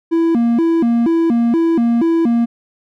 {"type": "tone with vibrato", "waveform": "triangle", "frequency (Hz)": 278.7, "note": "C#4", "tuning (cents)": 9, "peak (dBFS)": -9, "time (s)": [0.11, 2.46], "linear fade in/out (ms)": 20, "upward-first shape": "square", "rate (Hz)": 2.1, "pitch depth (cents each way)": 300, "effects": []}